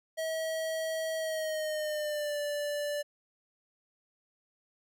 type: tone with pitch glide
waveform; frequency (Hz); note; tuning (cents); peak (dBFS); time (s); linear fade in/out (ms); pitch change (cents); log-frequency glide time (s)
square; 642 to 585.3; E5 to D5; -46 to -6; -32; 0.17-3.03; 20; -160; 1.17-2.39
effects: none